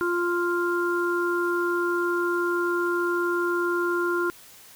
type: harmonic tone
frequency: 349.2 Hz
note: F4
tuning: in tune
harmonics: 1 / 3 / 4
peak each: -24 / -31 / -27 dBFS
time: 0.01-4.3 s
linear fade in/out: 0 ms
effects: white hiss -49 dBFS RMS until 4.75 s